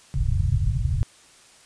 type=low-pass noise; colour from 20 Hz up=white; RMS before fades=-22 dBFS; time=0.14-1.03 s; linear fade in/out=0 ms; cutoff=130 Hz; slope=48 dB/octave; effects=white hiss -52 dBFS RMS until 1.65 s + resampled to 22050 Hz